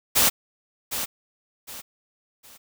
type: noise with echo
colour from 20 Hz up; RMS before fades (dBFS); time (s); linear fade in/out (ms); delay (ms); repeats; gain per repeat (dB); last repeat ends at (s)
white; -18; 0.15-0.3; 20; 760; 3; -10; 2.58
effects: none